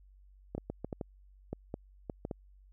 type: clicks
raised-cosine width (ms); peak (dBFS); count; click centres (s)
2; -23; 11; 0.55 / 0.58 / 0.7 / 0.846 / 0.928 / 1.012 / 1.53 / 1.741 / 2.098 / 2.251 / 2.312
effects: added 48 Hz sine -56 dBFS peak until 2.72 s